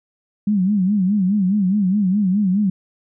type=tone with vibrato; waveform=sine; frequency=196 Hz; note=G3; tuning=in tune; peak=-14 dBFS; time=0.47-2.7 s; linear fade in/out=5 ms; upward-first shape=sine; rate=4.8 Hz; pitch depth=140 cents each way; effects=none